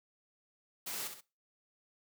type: noise with echo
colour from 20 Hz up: white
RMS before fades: -40 dBFS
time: 0.86-1.08 s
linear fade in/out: 10 ms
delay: 65 ms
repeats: 2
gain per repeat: -7 dB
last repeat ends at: 1.21 s
effects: noise-tail reverb RT60 0.3 s tail -21 dB re dry + high-pass 150 Hz 12 dB/octave